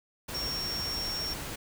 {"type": "tone in noise", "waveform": "sine", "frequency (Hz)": 5520, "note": "F8", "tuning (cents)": -21, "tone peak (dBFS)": -32, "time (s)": [0.34, 1.34], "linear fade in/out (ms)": 10, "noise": "pink", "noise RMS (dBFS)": -38, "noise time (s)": [0.28, 1.56], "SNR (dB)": 3, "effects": []}